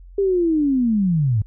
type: linear sweep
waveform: sine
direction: down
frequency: 403.9 to 98 Hz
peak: -15 dBFS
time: 0.18-1.42 s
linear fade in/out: 5 ms
effects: added 44 Hz sine -39 dBFS peak until 1.46 s